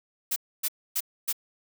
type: noise bursts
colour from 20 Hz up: blue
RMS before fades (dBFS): -27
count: 4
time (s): 0.31-1.328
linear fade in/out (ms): 10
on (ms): 52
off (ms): 270
effects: none